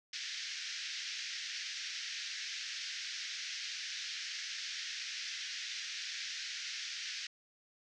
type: band-pass noise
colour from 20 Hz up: white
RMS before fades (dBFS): -42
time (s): 0.13-7.27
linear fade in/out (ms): 5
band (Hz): 1600 to 6000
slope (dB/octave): 48
effects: none